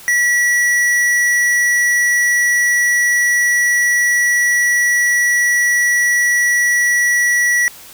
sine tone with tanh clipping, 1940 Hz, B6, 31 cents flat, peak -13 dBFS, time 0.08-7.68 s, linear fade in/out 0 ms, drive 16 dB, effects white hiss -38 dBFS RMS until 7.93 s

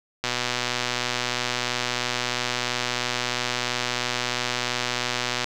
click train, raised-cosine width 0.2 ms, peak -7 dBFS, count 641, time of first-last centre 0.24-5.443 s, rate 123 Hz, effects none

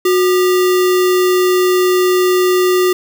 sine tone with sample-and-hold, 365.4 Hz, F#4, 22 cents flat, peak -9 dBFS, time 0.05-2.93 s, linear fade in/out 5 ms, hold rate 1575 Hz, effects none

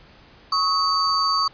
sine tone cluster, 1107 / 1269 / 4593 Hz, C#6 / D#6 / D8, -3 / +34 / -39 cents, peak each -21 / -25 / -21 dBFS, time 0.52-1.48 s, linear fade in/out 5 ms, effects pink hiss -50 dBFS RMS until 1.53 s + resampled to 11025 Hz

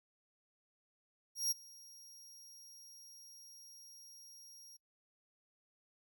sawtooth tone with ADSR envelope, 5620 Hz, F8, 10 cents sharp, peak -28 dBFS, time 1.35-4.77 s, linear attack 160 ms, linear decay 20 ms, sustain -24 dB, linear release 10 ms, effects noise-tail reverb RT60 0.1 s tail -25 dB re dry

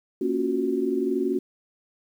sine chord, Gb major seventh, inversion first, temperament equal, 233.1 / 277.2 / 349.2 / 370 Hz, Bb3 / Db4 / F4 / Gb4, 0 / 0 / 0 / 0 cents, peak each -30 / -27 / -31 / -25 dBFS, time 0.21-1.39 s, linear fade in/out 5 ms, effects 9-bit

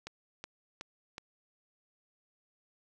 click train, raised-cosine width 0.2 ms, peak -24 dBFS, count 4, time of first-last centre 0.07-1.181 s, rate 2.7 Hz, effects none

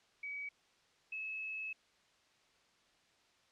sine tone pair in turn, 2272 / 2591 Hz, C#7 / E7, +42 / -30 cents, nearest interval major second, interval 228 cents, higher second, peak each -40 / -39 dBFS, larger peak second, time 0.23-0.49 / 1.12-1.73 s, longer second, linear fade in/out 5 ms, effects white hiss -70 dBFS RMS until 3.51 s + low-pass 5000 Hz 12 dB/octave

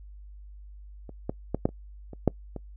clicks, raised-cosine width 2 ms, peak -28 / -15 / -13 / -8 / -28 / -27 / -6 / -22 dBFS, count 8, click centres 1.093 / 1.295 / 1.546 / 1.655 / 1.69 / 2.133 / 2.277 / 2.563 s, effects noise-tail reverb RT60 0.1 s tail -24 dB re dry + added 50 Hz sine -43 dBFS peak until 2.76 s

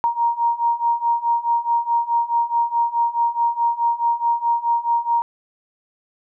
sine beating tone pair, 935 / 939.7 Hz, A#5 / A#5, +5 / +14 cents, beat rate 4.7 Hz, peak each -21 / -19 dBFS, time 0.04-5.22 s, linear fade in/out 0 ms, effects none

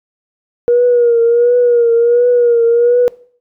sine tone with vibrato, 476.6 Hz, A#4, 38 cents sharp, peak -6 dBFS, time 0.68-3.08 s, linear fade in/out 0 ms, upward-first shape triangle, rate 1.4 Hz, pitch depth 56 cents each way, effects noise-tail reverb RT60 0.5 s tail -22 dB re dry + tanh soft clip ceiling -2 dBFS

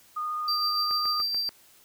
sine tone with vibrato, 1227 Hz, D#6, 25 cents flat, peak -28 dBFS, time 0.16-1.22 s, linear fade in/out 10 ms, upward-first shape sine, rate 14 Hz, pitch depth 8 cents each way
triangle tone with tremolo, 4699 Hz, D8, in tune, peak -23 dBFS, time 0.48-1.49 s, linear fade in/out 2 ms, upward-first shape sine, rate 7 Hz, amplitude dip 35%
click train, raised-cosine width 0.5 ms, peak -27 dBFS, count 5, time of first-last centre 0.91-1.491 s, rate 6.88 Hz
effects white hiss -57 dBFS RMS until 1.84 s

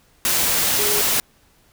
sine tone in noise, 415.3 Hz, G#4, in tune, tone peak -25 dBFS, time 0.79-1.01 s, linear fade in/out 0 ms, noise white, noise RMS -19 dBFS, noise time 0.25-1.2 s, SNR -9 dB, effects pink hiss -57 dBFS RMS until 1.72 s

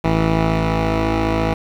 10% pulse tone pair together, 54.51 / 163 Hz, A1 / E3, -15 / -19 cents, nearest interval octave + perfect fifth, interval 1896 cents, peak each -10 dBFS, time 0.04-1.54 s, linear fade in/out 5 ms, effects low-pass 3000 Hz 12 dB/octave + 7-bit

